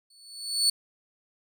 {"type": "tone with exponential growth", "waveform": "30% pulse", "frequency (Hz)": 4443, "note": "C#8", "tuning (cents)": 3, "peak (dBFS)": -15, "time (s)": [0.1, 0.7], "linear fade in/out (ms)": 5, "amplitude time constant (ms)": 130, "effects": []}